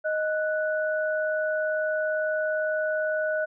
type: tone pair together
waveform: sine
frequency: 622.3 / 1480.1 Hz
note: D#5 / F#6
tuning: 0 / 0 cents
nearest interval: octave + minor third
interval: 1500 cents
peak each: -25 / -29 dBFS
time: 0.04-3.46 s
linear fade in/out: 20 ms
effects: none